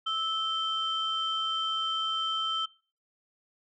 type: tone pair together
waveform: sine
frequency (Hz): 1308 / 3111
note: E6 / G7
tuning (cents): -14 / -14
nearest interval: octave + minor third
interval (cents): 1500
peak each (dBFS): -30 / -29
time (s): 0.06-2.66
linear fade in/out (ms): 10
effects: noise-tail reverb RT60 0.4 s tail -23 dB re dry + tanh soft clip ceiling -21 dBFS